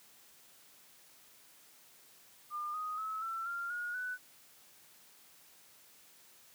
sine tone with pitch steps, 1204 / 1247.9 / 1293.4 / 1340.6 / 1389.4 / 1440.1 / 1492.6 Hz, D6 / D#6 / E6 / E6 / F6 / F#6 / F#6, +43 / +5 / -33 / +29 / -9 / -47 / +15 cents, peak -36 dBFS, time 2.5-4.18 s, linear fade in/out 50 ms, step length 240 ms, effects white hiss -61 dBFS RMS until 6.54 s + high-pass 100 Hz 12 dB/octave

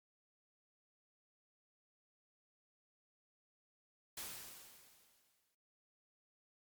white noise with exponential decay, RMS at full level -44 dBFS, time 4.17-5.55 s, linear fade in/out 5 ms, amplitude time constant 300 ms, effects MP3 96 kbps

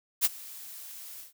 blue noise with ADSR envelope, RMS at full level -21 dBFS, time 0.21-1.33 s, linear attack 39 ms, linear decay 30 ms, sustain -23 dB, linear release 130 ms, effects none

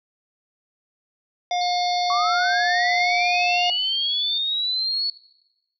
harmonic tone, 712 Hz, F5, 33 cents sharp, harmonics 1 / 3 / 5 / 7 / 8, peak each -21 / -32 / -31 / -37 / -39 dBFS, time 1.51-3.7 s, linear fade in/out 2 ms
sine tone, 4435 Hz, C#8, in tune, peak -27 dBFS, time 1.61-4.38 s, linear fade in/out 2 ms
sine linear sweep, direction up, 1108.7 to 4435 Hz, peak -21 dBFS, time 2.1-5.1 s, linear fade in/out 2 ms
effects noise-tail reverb RT60 1.0 s tail -21 dB re dry

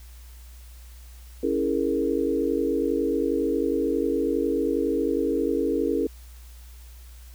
sine chord, A# half-diminished seventh, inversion first, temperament equal with one note detuned, 277.2 / 329.6 / 416.5 / 466.2 Hz, C#4 / E4 / G#4 / A#4, 0 / 0 / +5 / 0 cents, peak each -27 dBFS, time 1.43-6.07 s, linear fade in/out 5 ms, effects added 60 Hz sine -42 dBFS peak until 7.34 s + white hiss -54 dBFS RMS until 7.34 s

